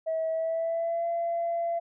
sine tone with pitch glide, 645 to 679.4 Hz, E5 to F5, -38 to -48 cents, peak -25 dBFS, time 0.06-1.8 s, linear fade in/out 20 ms, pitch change +90 cents, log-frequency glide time 0.3-1.07 s, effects tanh soft clip ceiling -22 dBFS

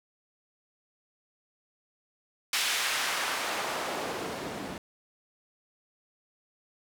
white noise with band-pass filter sweep, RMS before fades -32 dBFS, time 2.53-4.78 s, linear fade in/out 2 ms, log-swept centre 2800 to 220 Hz, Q 0.74, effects none

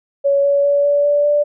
sine tone with pitch steps, 560 / 565.2 / 570.4 / 575.7 / 581.1 / 586.5 Hz, C#5 / C#5 / C#5 / D5 / D5 / D5, +18 / +34 / +49 / -35 / -18 / -2 cents, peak -11 dBFS, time 0.24-1.44 s, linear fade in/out 20 ms, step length 200 ms, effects none

